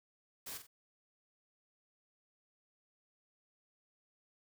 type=noise with echo; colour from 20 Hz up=white; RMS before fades=-45 dBFS; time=0.46-0.58 s; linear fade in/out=10 ms; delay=45 ms; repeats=2; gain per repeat=-8 dB; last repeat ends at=0.67 s; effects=none